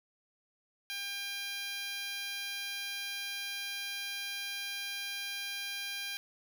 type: tone with high-pass filter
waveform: 10% pulse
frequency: 800 Hz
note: G5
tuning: 35 cents sharp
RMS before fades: -39 dBFS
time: 0.9-6.17 s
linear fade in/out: 0 ms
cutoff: 1900 Hz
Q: 1
effects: 10-bit

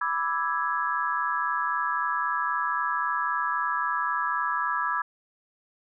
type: chord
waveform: sine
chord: E dominant seventh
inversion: second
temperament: equal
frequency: 987.8 / 1174.7 / 1318.5 / 1661.2 Hz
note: B5 / D6 / E6 / G#6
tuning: 0 / 0 / 0 / 0 cents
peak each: -30 dBFS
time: 0.01-5.02 s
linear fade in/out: 5 ms
effects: none

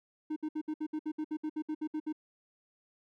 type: tone bursts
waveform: triangle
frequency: 308.1 Hz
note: D#4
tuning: 17 cents flat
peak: -30 dBFS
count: 15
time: 0.3-2.127 s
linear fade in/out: 10 ms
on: 63 ms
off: 63 ms
effects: none

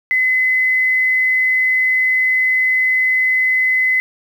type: tone with quantisation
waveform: sine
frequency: 2030 Hz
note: B6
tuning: 47 cents sharp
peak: -12 dBFS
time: 0.11-4 s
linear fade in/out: 0 ms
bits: 7
effects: none

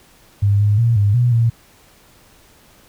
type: tone with pitch steps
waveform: sine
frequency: 101.1 / 103.6 / 116.6 / 101.8 / 122 / 115.9 Hz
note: G#2 / G#2 / A#2 / G#2 / B2 / A#2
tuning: -46 / -4 / +1 / -34 / -21 / -10 cents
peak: -11 dBFS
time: 0.42-1.5 s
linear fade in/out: 10 ms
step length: 180 ms
effects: pink hiss -50 dBFS RMS until 2.88 s

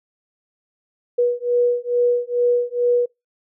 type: beating tone pair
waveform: sine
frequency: 484.1 / 486.4 Hz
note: B4 / B4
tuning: -35 / -26 cents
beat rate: 2.3 Hz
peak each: -19 dBFS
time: 1.18-3.06 s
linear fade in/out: 10 ms
effects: noise-tail reverb RT60 0.2 s tail -25 dB re dry

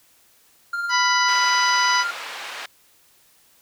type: tone with tremolo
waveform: triangle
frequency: 1396.9 Hz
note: F6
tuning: in tune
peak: -20 dBFS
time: 0.73-2.11 s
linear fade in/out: 5 ms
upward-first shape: sine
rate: 19 Hz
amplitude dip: 35%
type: harmonic tone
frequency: 990 Hz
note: B5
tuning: 4 cents sharp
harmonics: 1 / 2 / 3 / 4 / 5 / 6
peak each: -20 / -23 / -28 / -30 / -25 / -29 dBFS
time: 0.89-2.05 s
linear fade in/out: 50 ms
type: band-pass noise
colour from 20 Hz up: white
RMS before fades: -34 dBFS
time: 1.28-2.66 s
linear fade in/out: 5 ms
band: 690 to 2800 Hz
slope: 12 dB/octave
effects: white hiss -57 dBFS RMS until 3.61 s

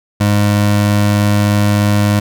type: tone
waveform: 25% pulse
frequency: 103.2 Hz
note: G#2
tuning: 10 cents flat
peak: -6 dBFS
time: 0.2-2.2 s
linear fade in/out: 10 ms
effects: none

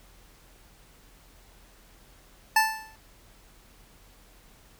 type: tone with exponential decay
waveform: 25% pulse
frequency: 879 Hz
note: A5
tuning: 2 cents flat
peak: -12 dBFS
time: 2.56-2.96 s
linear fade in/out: 5 ms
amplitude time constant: 85 ms
effects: added 42 Hz sine -57 dBFS peak until 4.79 s + pink hiss -57 dBFS RMS until 4.79 s

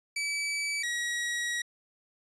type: tone pair in turn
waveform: sawtooth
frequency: 2300 / 1908.4 Hz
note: D7 / A#6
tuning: -37 / +40 cents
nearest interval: minor third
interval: 323 cents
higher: first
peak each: -26 dBFS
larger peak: neither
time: 0.16-0.83 / 0.83-1.62 s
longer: second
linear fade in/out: 5 ms
effects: resampled to 24000 Hz

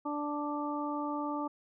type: harmonic tone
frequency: 293.7 Hz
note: D4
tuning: in tune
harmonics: 1 / 2 / 3 / 4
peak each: -35 / -41 / -38 / -39 dBFS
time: 0.05-1.48 s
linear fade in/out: 10 ms
effects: none

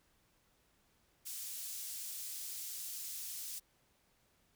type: high-pass noise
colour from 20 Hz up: pink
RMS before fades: -44 dBFS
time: 1.25-3.6 s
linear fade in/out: 20 ms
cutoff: 6500 Hz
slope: 12 dB/octave
effects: pink hiss -73 dBFS RMS until 4.55 s

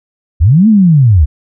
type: linear two-way sweep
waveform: sine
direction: up then down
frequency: 65 to 227.2 to 65 Hz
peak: -3 dBFS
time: 0.4-1.26 s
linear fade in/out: 20 ms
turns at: 0.68 s
effects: none

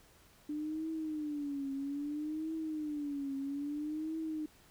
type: tone with vibrato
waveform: sine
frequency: 296 Hz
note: D4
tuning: 14 cents sharp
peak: -35 dBFS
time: 0.49-4.46 s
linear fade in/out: 5 ms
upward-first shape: triangle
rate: 0.61 Hz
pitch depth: 150 cents each way
effects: pink hiss -63 dBFS RMS until 4.7 s

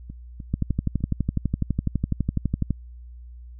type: two click trains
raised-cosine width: 5 ms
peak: -10 / -24 dBFS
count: 27 / 4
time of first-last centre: 0.54-2.707 / 0.1-1.006 s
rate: 12 / 3.31 Hz
effects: added 60 Hz sine -39 dBFS peak until 3.59 s

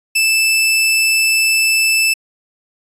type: tone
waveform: sawtooth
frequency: 2637 Hz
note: E7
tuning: in tune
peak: -8 dBFS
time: 0.15-2.14 s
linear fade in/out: 10 ms
effects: resampled to 32000 Hz

